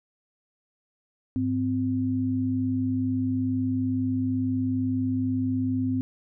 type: tone pair together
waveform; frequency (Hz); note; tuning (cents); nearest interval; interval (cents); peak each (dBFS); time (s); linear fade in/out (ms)
sine; 102.55 / 258.4; G#2 / C4; -21 / -21; octave + major third; 1600; -29 / -24; 1.36-6.01; 0
effects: none